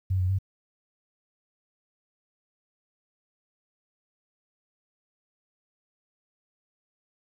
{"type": "tone with pitch steps", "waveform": "sine", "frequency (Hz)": [94, 91.5, 96.2], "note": ["F#2", "F#2", "G2"], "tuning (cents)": [28, -19, -32], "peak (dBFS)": -22, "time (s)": [0.1, 0.388], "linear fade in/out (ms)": 10, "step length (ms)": 96, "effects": ["10-bit"]}